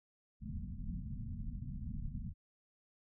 pink low-pass noise, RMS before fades -42 dBFS, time 0.4-2.34 s, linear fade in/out 50 ms, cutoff 240 Hz, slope 96 dB/octave, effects none

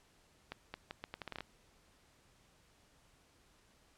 accelerating click train, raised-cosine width 0.3 ms, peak -26 dBFS, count 11, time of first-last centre 0.52-1.406 s, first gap 220 ms, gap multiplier 0.77, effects pink hiss -68 dBFS RMS until 3.97 s + low-pass 10000 Hz 12 dB/octave

